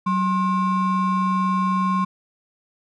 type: ring-modulated tone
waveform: triangle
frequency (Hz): 627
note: D#5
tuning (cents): +13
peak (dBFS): -13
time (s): 0.06-2.05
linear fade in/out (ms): 10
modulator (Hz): 439
effects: none